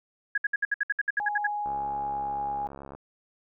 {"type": "tone bursts", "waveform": "sine", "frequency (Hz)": 1661.2, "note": "G#6", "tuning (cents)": 0, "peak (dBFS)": -22, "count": 13, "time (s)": [0.35, 1.47], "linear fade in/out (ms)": 5, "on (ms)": 28, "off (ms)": 63}
{"type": "tone with pitch glide", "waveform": "sine", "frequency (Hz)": [830.6, 823.4], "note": ["G#5", "G#5"], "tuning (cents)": [0, -15], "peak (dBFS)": -28, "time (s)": [1.2, 2.67], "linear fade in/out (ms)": 0, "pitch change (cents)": -15, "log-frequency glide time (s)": [1.9, 2.49]}
{"type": "click train", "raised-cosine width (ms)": 1, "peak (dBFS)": -28, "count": 90, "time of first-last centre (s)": [1.66, 2.95], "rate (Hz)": 69}
{"effects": []}